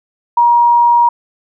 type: tone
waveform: sine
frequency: 950 Hz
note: A#5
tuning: 33 cents sharp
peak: -6 dBFS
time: 0.37-1.09 s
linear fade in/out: 5 ms
effects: none